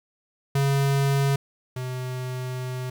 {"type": "tone pair in turn", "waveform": "square", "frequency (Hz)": [138.59, 127.37], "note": ["C#3", "C3"], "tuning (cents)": [0, -46], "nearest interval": "minor second", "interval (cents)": 146, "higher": "first", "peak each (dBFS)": [-20, -29], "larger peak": "first", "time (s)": [[0.55, 1.36], [1.76, 2.9]], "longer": "second", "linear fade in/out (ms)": 5, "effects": ["10-bit"]}